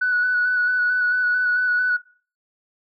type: tone with vibrato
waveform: sine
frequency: 1480 Hz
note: F#6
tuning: in tune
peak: -16 dBFS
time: 0.01-1.97 s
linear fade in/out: 10 ms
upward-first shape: square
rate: 4.5 Hz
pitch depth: 17 cents each way
effects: noise-tail reverb RT60 0.4 s tail -18 dB re dry + tanh soft clip ceiling -12 dBFS